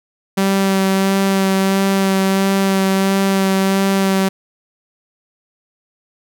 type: tone with vibrato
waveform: sawtooth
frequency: 193.5 Hz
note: G3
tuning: 22 cents flat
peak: -9 dBFS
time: 0.37-4.29 s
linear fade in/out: 10 ms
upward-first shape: sine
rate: 1.5 Hz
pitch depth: 14 cents each way
effects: none